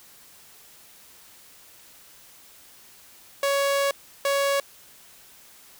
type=tone bursts at uneven times; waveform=sawtooth; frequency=558 Hz; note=C#5; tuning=11 cents sharp; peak=-17 dBFS; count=2; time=3.43-3.91 / 4.25-4.6 s; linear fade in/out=2 ms; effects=white hiss -51 dBFS RMS until 5.79 s